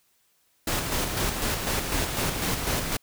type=noise with tremolo; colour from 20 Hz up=pink; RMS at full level=-26 dBFS; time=0.67-2.97 s; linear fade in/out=5 ms; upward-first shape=square; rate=4 Hz; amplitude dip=40%; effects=white hiss -67 dBFS RMS until 3.02 s